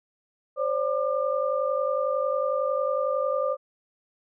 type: tone cluster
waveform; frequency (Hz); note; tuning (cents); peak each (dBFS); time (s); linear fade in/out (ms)
sine; 527 / 578 / 1197; C5 / D5 / D6; +12 / -28 / +33; -26 / -27 / -30; 0.56-3.57; 50
effects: none